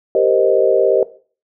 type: chord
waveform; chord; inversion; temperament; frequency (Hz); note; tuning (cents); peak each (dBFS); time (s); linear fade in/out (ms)
sine; C minor seventh; second; equal; 392 / 466.2 / 523.3 / 622.3; G4 / Bb4 / C5 / Eb5; 0 / 0 / 0 / 0; -16; 0.15-1.03; 2
effects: noise-tail reverb RT60 0.4 s tail -17 dB re dry